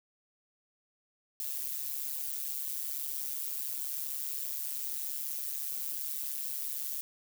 violet noise with amplitude modulation, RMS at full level -33 dBFS, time 1.4-7.01 s, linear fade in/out 0 ms, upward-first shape sine, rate 141 Hz, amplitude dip 80%, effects none

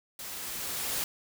white noise with level ramp, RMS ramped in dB -41 to -31 dBFS, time 0.19-1.04 s, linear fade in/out 2 ms, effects none

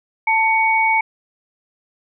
sine tone pair together, 887 / 2235 Hz, A5 / C#7, +14 / +14 cents, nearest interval octave + major third, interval 1600 cents, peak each -16 / -16 dBFS, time 0.27-1.01 s, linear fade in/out 5 ms, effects none

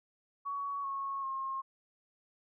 sine tone with pitch steps, 1123 / 1097.4 / 1072.3 Hz, C#6 / C#6 / C6, +22 / -18 / +42 cents, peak -34 dBFS, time 0.45-1.62 s, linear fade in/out 20 ms, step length 390 ms, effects none

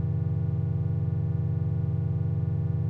triangle chord, F# diminished seventh, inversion none, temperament just, 92.5 / 111 / 133.2 / 159.84 Hz, F#2 / A2 / C3 / Eb3, 0 / +16 / +31 / +47 cents, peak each -28 dBFS, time 0-2.89 s, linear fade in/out 0 ms, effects none

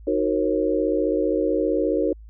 sine chord, D# minor seventh, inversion none, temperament equal with one note detuned, 311.1 / 370 / 466.2 / 541.4 Hz, D#4 / F#4 / A#4 / C#5, 0 / 0 / 0 / -41 cents, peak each -24 / -25 / -24 / -25 dBFS, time 0.07-2.13 s, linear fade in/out 5 ms, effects added 54 Hz sine -40 dBFS peak until 2.29 s

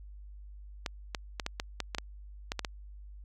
clicks, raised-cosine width 0.2 ms, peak -15 dBFS, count 11, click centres 0.862 / 1.148 / 1.398 / 1.464 / 1.599 / 1.803 / 1.948 / 1.984 / 2.519 / 2.593 / 2.648 s, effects added 50 Hz sine -45 dBFS peak until 3.24 s

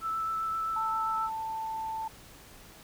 sine tone with vibrato, 1318 Hz, E6, 1 cent flat, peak -29 dBFS, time 0.01-1.3 s, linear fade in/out 50 ms, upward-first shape triangle, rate 7.6 Hz, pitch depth 13 cents each way
sine tone, 886 Hz, A5, 12 cents sharp, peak -32 dBFS, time 0.76-2.08 s, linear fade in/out 5 ms
effects pink hiss -52 dBFS RMS until 2.83 s

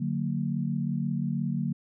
sine chord, D augmented, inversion none, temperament just, 146.83 / 183.54 / 229.4 Hz, D3 / F#3 / A#3, 0 / -14 / -28 cents, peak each -30 / -31 / -31 dBFS, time 0-1.73 s, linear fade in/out 10 ms, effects none

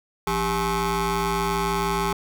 20% pulse ring-modulated tone, 225.8 Hz, A3, 45 cents sharp, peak -14 dBFS, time 0.27-2.13 s, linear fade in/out 2 ms, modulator 624 Hz, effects none

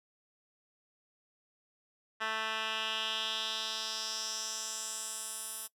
10% pulse tone with band-pass filter sweep, 220 Hz, A3, in tune, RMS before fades -37 dBFS, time 2.2-5.68 s, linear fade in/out 20 ms, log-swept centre 2000 to 11000 Hz, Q 2.7, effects noise-tail reverb RT60 0.1 s tail -21 dB re dry

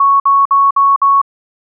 sine tone bursts, 1109 Hz, C#6, in tune, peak -6 dBFS, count 5, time 0-1.216 s, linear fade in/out 5 ms, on 200 ms, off 54 ms, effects none

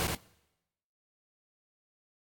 pink noise with echo, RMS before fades -30 dBFS, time 0-0.07 s, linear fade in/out 0 ms, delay 79 ms, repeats 1, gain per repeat -3 dB, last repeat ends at 0.149 s, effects noise-tail reverb RT60 0.9 s tail -22 dB re dry + AAC 64 kbps

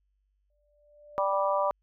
sine tone with exponential growth, 590 Hz, D5, 8 cents sharp, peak -37 dBFS, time 0.5-1.33 s, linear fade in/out 2 ms, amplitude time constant 180 ms
harmonic tone, 196 Hz, G3, in tune, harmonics 3 / 4 / 5 / 6, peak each -27 / -33 / -29 / -31 dBFS, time 1.18-1.71 s, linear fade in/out 0 ms
effects added 49 Hz sine -70 dBFS peak until 1.82 s

